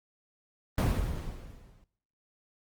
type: noise with exponential decay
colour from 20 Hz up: brown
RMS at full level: -21 dBFS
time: 0.78-1.84 s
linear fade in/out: 1 ms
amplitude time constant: 230 ms
effects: noise-tail reverb RT60 0.7 s tail -20 dB re dry + Opus 24 kbps